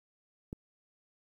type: click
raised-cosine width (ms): 3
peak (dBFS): -26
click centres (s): 0.529
effects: 10-bit